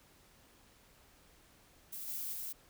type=noise with level steps; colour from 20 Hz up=violet; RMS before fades=-44 / -40 / -42 dBFS; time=1.92-2.53 s; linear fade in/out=10 ms; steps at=2.07 / 2.32 s; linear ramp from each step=20 ms; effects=pink hiss -64 dBFS RMS until 2.69 s